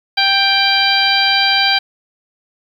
harmonic tone, 787 Hz, G5, 7 cents sharp, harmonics 1 / 2 / 3 / 4 / 5 / 6, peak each -18 / -18 / -18 / -18 / -18 / -18 dBFS, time 0.17-1.79 s, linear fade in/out 10 ms, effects 7-bit

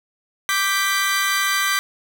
sawtooth chord, G major, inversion second, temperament equal, 1174.7 / 1568 / 1975.5 Hz, D6 / G6 / B6, 0 / 0 / 0 cents, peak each -19 dBFS, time 0.49-1.79 s, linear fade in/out 0 ms, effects none

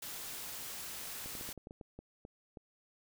white noise, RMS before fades -44 dBFS, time 0.02-1.53 s, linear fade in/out 5 ms
clicks, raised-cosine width 2 ms, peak -34 dBFS, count 11, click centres 1.26 / 1.352 / 1.411 / 1.49 / 1.577 / 1.671 / 1.709 / 1.812 / 1.99 / 2.251 / 2.572 s
effects none

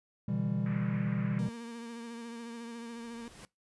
triangle chord, E minor seventh, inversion second, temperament just, 123.61 / 148.33 / 164.81 / 197.78 Hz, B2 / D3 / E3 / G3, +2 / +18 / 0 / +16 cents, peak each -33 / -36 / -34 / -31 dBFS, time 0.28-1.49 s, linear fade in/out 5 ms
white band-pass noise, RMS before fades -49 dBFS, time 0.66-1.39 s, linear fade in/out 2 ms, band 1000 to 2300 Hz, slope 48 dB/octave
35% pulse tone with vibrato, 233.1 Hz, A#3, in tune, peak -39 dBFS, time 1.39-3.28 s, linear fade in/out 0 ms, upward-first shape triangle, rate 14 Hz, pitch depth 36 cents each way
pink noise with exponential growth, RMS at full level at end -48 dBFS, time 2.66-3.45 s, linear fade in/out 0 ms, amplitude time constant 170 ms
effects noise-tail reverb RT60 0.2 s tail -22 dB re dry + resampled to 24000 Hz

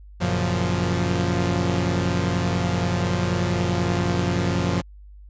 sawtooth chord, Gb major seventh, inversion none, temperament equal, 92.5 / 116.54 / 138.59 / 174.61 Hz, Gb2 / Bb2 / Db3 / F3, 0 / 0 / 0 / 0 cents, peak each -21 / -24 / -26 / -20 dBFS, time 0.2-4.82 s, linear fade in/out 20 ms, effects added 50 Hz sine -41 dBFS peak until 5.29 s + resampled to 16000 Hz

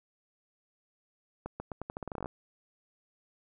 accelerating click train, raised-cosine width 1 ms, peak -23 dBFS, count 15, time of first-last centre 1.46-2.259 s, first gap 140 ms, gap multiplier 0.84, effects none

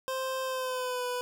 25% pulse tone with pitch glide, 523.3 to 495.1 Hz, C5 to B4, 0 to +4 cents, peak -27 dBFS, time 0.08-1.21 s, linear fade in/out 0 ms, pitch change -96 cents, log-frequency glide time 0.43-1.05 s, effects none

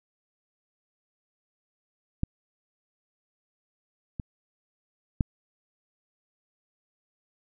clicks, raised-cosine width 5 ms, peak -13 / -20 / -10 dBFS, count 3, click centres 2.234 / 4.198 / 5.208 s, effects none

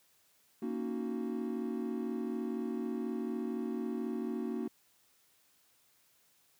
triangle chord, D# minor seventh, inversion second, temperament equal, 233.1 / 277.2 / 311.1 / 370 Hz, A#3 / C#4 / D#4 / F#4, 0 / 0 / 0 / 0 cents, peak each -35 / -39 / -40 / -38 dBFS, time 0.62-4.68 s, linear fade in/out 5 ms, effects white hiss -69 dBFS RMS until 6.59 s + high-pass 60 Hz 12 dB/octave

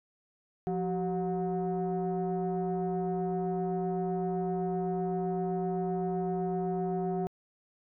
sine tone cluster, 175.4 / 381 / 724 Hz, F3 / G4 / F#5, +8 / -49 / -38 cents, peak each -31 / -31 / -34 dBFS, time 0.67-7.27 s, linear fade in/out 0 ms, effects tanh soft clip ceiling -24 dBFS

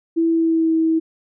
sine tone with pitch glide, 330 to 323 Hz, E4 to E4, +2 to -35 cents, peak -14 dBFS, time 0.16-1 s, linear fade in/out 20 ms, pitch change -37 cents, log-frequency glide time 0.29-0.74 s, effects none

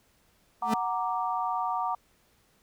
40% pulse tone with exponential growth, 220 Hz, A3, in tune, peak -21 dBFS, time 0.61-0.74 s, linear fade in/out 5 ms, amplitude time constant 28 ms
sine chord, Gb augmented, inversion none, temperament equal, 740 / 932.3 / 1174.7 Hz, Gb5 / Bb5 / D6, 0 / 0 / 0 cents, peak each -31 / -31 / -32 dBFS, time 0.62-1.95 s, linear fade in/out 5 ms
effects pink hiss -66 dBFS RMS until 2.62 s

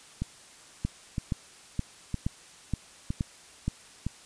two click trains, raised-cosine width 5 ms, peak -17 / -15 dBFS, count 5 / 7, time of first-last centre 0.22-4.066 / 0.85-3.68 s, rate 1.04 / 2.12 Hz, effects white hiss -52 dBFS RMS until 4.25 s + resampled to 22050 Hz

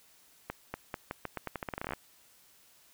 accelerating click train, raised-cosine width 0.5 ms, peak -20 dBFS, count 19, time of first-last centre 0.5-1.935 s, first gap 240 ms, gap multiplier 0.84, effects white hiss -62 dBFS RMS until 2.93 s

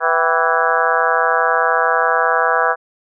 harmonic tone with a mistuned harmonic, 164.81 Hz, E3, in tune, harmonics 3 / 4 / 5 / 6 / 7 / 8 / 9 / 10, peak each -21 / -21 / -21 / -21 / -21 / -21 / -21 / -21 dBFS, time 0-2.76 s, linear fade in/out 50 ms, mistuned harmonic 5, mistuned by -100 cents, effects none

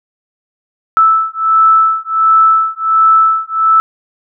sine beating tone pair, 1314 / 1315.4 Hz, E6 / E6, -6 / -4 cents, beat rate 1.4 Hz, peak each -10 dBFS, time 0.97-3.8 s, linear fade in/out 0 ms, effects none

